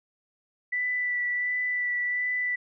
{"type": "tone with vibrato", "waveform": "sine", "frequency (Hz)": 1975.5, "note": "B6", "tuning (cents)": 0, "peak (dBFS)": -25, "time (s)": [0.72, 2.56], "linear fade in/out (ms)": 10, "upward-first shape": "sine", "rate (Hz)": 1.4, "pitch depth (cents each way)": 14, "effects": []}